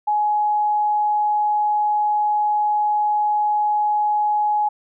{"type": "tone", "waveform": "sine", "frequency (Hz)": 840, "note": "G#5", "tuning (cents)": 19, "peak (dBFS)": -16, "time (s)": [0.07, 4.69], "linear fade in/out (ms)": 10, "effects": []}